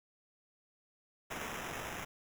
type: noise with sample-and-hold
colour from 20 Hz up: white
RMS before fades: -42 dBFS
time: 1.3-2.05 s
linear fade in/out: 10 ms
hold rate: 4410 Hz
effects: none